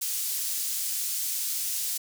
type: high-pass noise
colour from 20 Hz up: pink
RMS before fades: -30 dBFS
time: 0.01-1.98 s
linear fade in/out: 10 ms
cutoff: 6600 Hz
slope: 12 dB/octave
effects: none